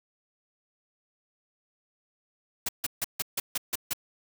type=noise bursts; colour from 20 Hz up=white; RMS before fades=-29 dBFS; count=8; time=2.66-3.934 s; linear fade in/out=5 ms; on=28 ms; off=150 ms; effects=none